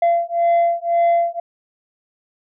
sine beating tone pair, 683 / 684.9 Hz, F5 / F5, -39 / -34 cents, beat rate 1.9 Hz, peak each -15 dBFS, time 0.02-1.4 s, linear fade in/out 5 ms, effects tanh soft clip ceiling -11 dBFS

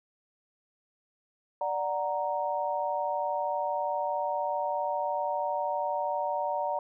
sine chord, D augmented, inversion none, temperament equal, 587.3 / 740 / 932.3 Hz, D5 / F#5 / A#5, 0 / 0 / 0 cents, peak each -32 / -33 / -31 dBFS, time 1.61-6.79 s, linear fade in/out 2 ms, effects none

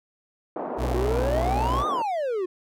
white band-pass noise, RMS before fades -31 dBFS, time 0.56-2.02 s, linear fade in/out 2 ms, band 230 to 860 Hz, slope 24 dB/octave
35% pulse tone with pitch glide, 62.6 to 61.74 Hz, B1 to B1, +24 to 0 cents, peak -23 dBFS, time 0.77-1.85 s, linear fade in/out 50 ms, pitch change -24 cents, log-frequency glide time 0.89-1.58 s
triangle exponential two-way sweep, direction up then down, 350.7 to 1244.5 to 350.7 Hz, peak -22 dBFS, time 0.94-2.46 s, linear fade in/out 10 ms, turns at 1.87 s
effects none

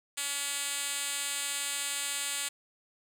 5% pulse tone with band-pass filter, 283.2 Hz, C#4, 37 cents sharp, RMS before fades -34 dBFS, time 0.17-2.49 s, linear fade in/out 10 ms, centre 8000 Hz, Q 1.1, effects none

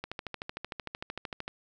click train, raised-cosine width 0.3 ms, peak -20 dBFS, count 20, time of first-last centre 0.04-1.479 s, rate 13.2 Hz, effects none

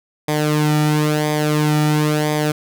sawtooth tone with flanger, 151.3 Hz, D#3, 48 cents flat, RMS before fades -17 dBFS, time 0.28-2.52 s, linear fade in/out 5 ms, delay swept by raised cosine 0.71 to 1.91 ms, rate 0.98 Hz, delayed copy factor -0.7, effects none

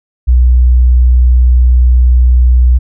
sine tone, 61.74 Hz, B1, in tune, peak -3 dBFS, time 0.27-2.79 s, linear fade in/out 20 ms, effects none

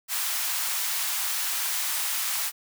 white high-pass noise, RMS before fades -28 dBFS, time 0.08-2.52 s, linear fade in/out 50 ms, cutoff 800 Hz, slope 24 dB/octave, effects none

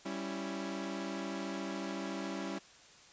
sawtooth chord, C# diminished, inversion second, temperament equal with one note detuned, 196 / 277.2 / 331.5 Hz, G3 / C#4 / E4, 0 / 0 / +10 cents, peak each -37 / -38 / -38 dBFS, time 0.05-2.59 s, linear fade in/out 10 ms, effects white hiss -58 dBFS RMS until 3.12 s + resampled to 16000 Hz

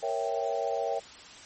sine chord, A# diminished seventh, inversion none, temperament equal, 466.2 / 554.4 / 659.3 / 784 Hz, A#4 / C#5 / E5 / G5, 0 / 0 / 0 / 0 cents, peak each -33 dBFS, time 0.02-1 s, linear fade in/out 20 ms, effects white hiss -48 dBFS RMS until 1.45 s + MP3 32 kbps

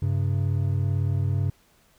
triangle tone pair together, 97.07 / 135.1 Hz, G2 / C#3, -16 / -44 cents, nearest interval tritone, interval 572 cents, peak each -21 / -24 dBFS, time 0.02-1.5 s, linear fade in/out 5 ms, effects pink hiss -61 dBFS RMS until 1.98 s

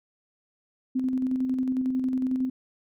sine tone with tremolo, 258.2 Hz, C4, 23 cents flat, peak -22 dBFS, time 0.95-2.5 s, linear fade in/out 10 ms, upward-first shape square, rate 11 Hz, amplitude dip 35%, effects none

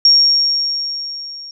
sine tone with level ramp, 5550 Hz, F8, 12 cents flat, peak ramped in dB -5 to -30 dBFS, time 0.05-1.51 s, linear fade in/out 2 ms, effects none

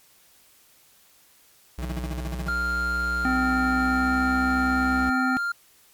square tone with pitch glide, 61.74 to 65.41 Hz, B1 to C2, 0 to 0 cents, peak -30 dBFS, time 1.78-5.1 s, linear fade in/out 5 ms, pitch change +100 cents, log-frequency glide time 3.82-4.12 s
35% pulse tone bursts, 160.9 Hz, E3, 42 cents flat, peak -28 dBFS, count 10, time 1.82-2.492 s, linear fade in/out 5 ms, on 33 ms, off 38 ms
triangle tone, 1396.9 Hz, F6, in tune, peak -22 dBFS, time 2.48-5.52 s, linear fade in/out 5 ms
harmonic tone, 257.8 Hz, C4, 26 cents flat, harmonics 1 / 3 / 5 / 7 / 9, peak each -23 / -29 / -33 / -36 / -42 dBFS, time 3.25-5.37 s, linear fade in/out 0 ms
effects white hiss -57 dBFS RMS until 5.93 s + MP3 96 kbps

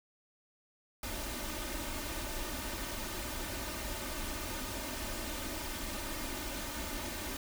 pink noise with comb filter, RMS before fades -39 dBFS, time 1.03-7.37 s, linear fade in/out 2 ms, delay 3.3 ms, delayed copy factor +0.7, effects none

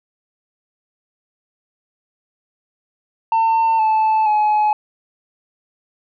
sine tone with pitch steps, 901 / 873.8 / 847.5 Hz, A5 / A5 / G#5, +41 / -12 / +35 cents, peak -10 dBFS, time 3.32-4.73 s, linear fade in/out 2 ms, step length 470 ms, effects tanh soft clip ceiling -12 dBFS

